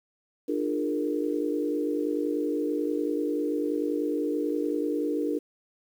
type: chord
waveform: sine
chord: Bb dominant seventh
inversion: first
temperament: equal with one note detuned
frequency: 299.5 / 349.2 / 415.3 / 466.2 Hz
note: D4 / F4 / Ab4 / Bb4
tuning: +34 / 0 / 0 / 0 cents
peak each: -28 / -33 / -33 / -31 dBFS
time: 0.48-5.39 s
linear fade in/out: 10 ms
effects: 9-bit